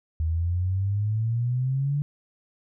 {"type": "exponential sweep", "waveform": "sine", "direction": "up", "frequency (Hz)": [78.4, 146.83], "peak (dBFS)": -22, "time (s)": [0.2, 2.02], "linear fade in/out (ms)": 0, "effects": []}